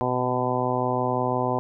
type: harmonic tone with a mistuned harmonic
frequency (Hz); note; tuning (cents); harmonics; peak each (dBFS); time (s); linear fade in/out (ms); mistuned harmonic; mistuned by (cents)
125.8; B2; +32; 1 / 2 / 3 / 4 / 5 / 6 / 7 / 8; -30 / -30 / -30 / -30 / -30 / -30 / -30 / -30; 0.01-1.59; 0; 1; -21
effects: none